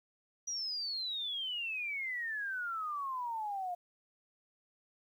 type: exponential sweep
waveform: sine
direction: down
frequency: 5850 to 698 Hz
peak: -35 dBFS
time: 0.47-3.75 s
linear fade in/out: 10 ms
effects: 11-bit